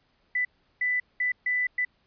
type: tone bursts at uneven times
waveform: sine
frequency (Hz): 1990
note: B6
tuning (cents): +13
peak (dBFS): -23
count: 5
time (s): 0.35-0.45 / 0.81-1 / 1.2-1.32 / 1.46-1.67 / 1.78-1.85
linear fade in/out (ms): 5
effects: pink hiss -68 dBFS RMS until 2.06 s + resampled to 11025 Hz